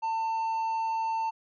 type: tone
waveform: triangle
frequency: 897 Hz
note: A5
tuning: 33 cents sharp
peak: -25 dBFS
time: 0.02-1.31 s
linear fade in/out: 20 ms
effects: resampled to 16000 Hz